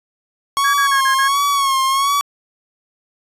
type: tone with vibrato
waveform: 45% pulse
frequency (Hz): 1100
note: C#6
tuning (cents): -14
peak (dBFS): -14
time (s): 0.57-2.21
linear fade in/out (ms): 0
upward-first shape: sine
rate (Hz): 1.4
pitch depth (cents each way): 61
type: tone bursts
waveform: sine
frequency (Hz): 1646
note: G#6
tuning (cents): -16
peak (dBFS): -16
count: 5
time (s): 0.64-1.282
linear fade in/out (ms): 10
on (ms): 98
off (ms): 38
effects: resampled to 32000 Hz